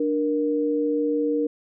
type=tone pair together; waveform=sine; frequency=295.8 / 469.6 Hz; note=D4 / A#4; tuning=+13 / +13 cents; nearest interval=minor sixth; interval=800 cents; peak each=-23 dBFS; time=0-1.47 s; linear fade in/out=5 ms; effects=none